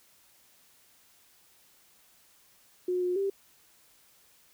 sine tone with pitch steps, 362 / 359.5 / 393.1 Hz, F#4 / F#4 / G4, -38 / -50 / +5 cents, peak -26 dBFS, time 2.88-3.3 s, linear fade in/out 5 ms, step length 140 ms, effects white hiss -62 dBFS RMS until 4.53 s

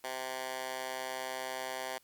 10% pulse tone with high-pass filter, 130 Hz, C3, 11 cents flat, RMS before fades -39 dBFS, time 0.04-1.98 s, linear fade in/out 2 ms, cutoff 740 Hz, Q 0.93, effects white hiss -67 dBFS RMS until 2.03 s + Opus 48 kbps

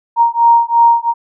sine beating tone pair, 932.3 / 935.2 Hz, A#5 / A#5, 0 / +5 cents, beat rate 2.9 Hz, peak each -10 dBFS, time 0.16-1.14 s, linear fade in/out 50 ms, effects none

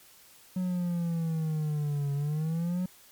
triangle exponential two-way sweep, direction down then up, 185 to 140.3 to 185 Hz, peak -25 dBFS, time 0.56-2.86 s, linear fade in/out 5 ms, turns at 2.13 s, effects white hiss -56 dBFS RMS until 3.11 s + MP3 96 kbps

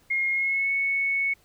sine tone with pitch glide, 2143 to 2211 Hz, C7 to C#7, +41 to -5 cents, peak -22 dBFS, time 0.1-1.34 s, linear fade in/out 10 ms, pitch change +54 cents, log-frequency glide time 0.31-0.71 s, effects pink hiss -61 dBFS RMS until 1.44 s

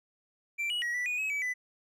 triangle tone with pitch steps, 2349 / 2916 / 1909 / 1966 / 2464 / 2561 / 2290 / 1997 Hz, D7 / F#7 / A#6 / B6 / D#7 / D#7 / D7 / B6, 0 / -26 / +41 / -8 / -17 / +49 / -44 / +19 cents, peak -28 dBFS, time 0.58-1.54 s, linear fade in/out 20 ms, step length 120 ms, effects none

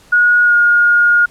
sine tone with pitch glide, 1449 to 1428.2 Hz, F#6 to F6, -37 to +38 cents, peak -7 dBFS, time 0.12-1.26 s, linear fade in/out 10 ms, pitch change -25 cents, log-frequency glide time 0.44-0.54 s, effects pink hiss -46 dBFS RMS until 1.3 s + low-pass 11000 Hz 12 dB/octave

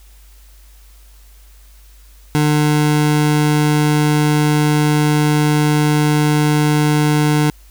25% pulse tone, 150 Hz, D3, 37 cents sharp, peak -8 dBFS, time 2.35-7.5 s, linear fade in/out 0 ms, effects added 50 Hz sine -41 dBFS peak until 7.7 s + white hiss -51 dBFS RMS until 7.7 s

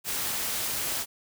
white noise with amplitude modulation, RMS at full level -28 dBFS, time 0.04-1.06 s, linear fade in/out 50 ms, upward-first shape sine, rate 261 Hz, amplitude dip 50%, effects none

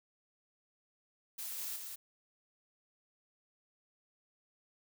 blue noise with echo, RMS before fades -42 dBFS, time 1.38-1.77 s, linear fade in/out 10 ms, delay 190 ms, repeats 1, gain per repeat -3 dB, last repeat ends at 1.96 s, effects none

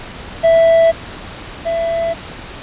triangle tone pair in turn, 660 / 666.9 Hz, E5 / E5, +2 / +20 cents, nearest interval unison, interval 18 cents, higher second, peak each -5 / -13 dBFS, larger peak first, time 0.43-0.92 / 1.65-2.14 s, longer neither, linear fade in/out 20 ms, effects pink hiss -31 dBFS RMS until 2.62 s + resampled to 8000 Hz

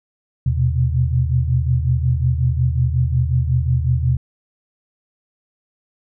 sine tone cluster, 79.4 / 122.5 / 128 Hz, D#2 / B2 / C3, +36 / -14 / -38 cents, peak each -19 dBFS, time 0.46-4.17 s, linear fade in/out 5 ms, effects none

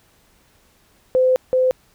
sine tone pair in turn, 513 / 513 Hz, C5 / C5, -34 / -34 cents, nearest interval unison, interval 0 cents, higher neither, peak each -12 / -13 dBFS, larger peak first, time 1.15-1.36 / 1.53-1.71 s, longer first, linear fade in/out 0 ms, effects pink hiss -57 dBFS RMS until 1.94 s

